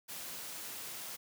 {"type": "high-pass noise", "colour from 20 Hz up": "white", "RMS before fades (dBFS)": -44, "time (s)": [0.08, 1.17], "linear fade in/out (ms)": 20, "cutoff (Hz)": 100, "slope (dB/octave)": 24, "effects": []}